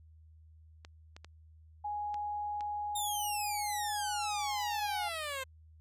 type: clicks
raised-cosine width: 0.2 ms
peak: -31 dBFS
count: 5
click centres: 0.849 / 1.165 / 1.246 / 2.143 / 2.608 s
type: tone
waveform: sine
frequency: 830.6 Hz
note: G#5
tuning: in tune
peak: -34 dBFS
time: 1.84-5.09 s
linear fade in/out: 10 ms
type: exponential sweep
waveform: 10% pulse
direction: down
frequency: 3709 to 517 Hz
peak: -28 dBFS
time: 2.95-5.44 s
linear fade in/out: 10 ms
effects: added 79 Hz sine -55 dBFS peak until 5.8 s + resampled to 32000 Hz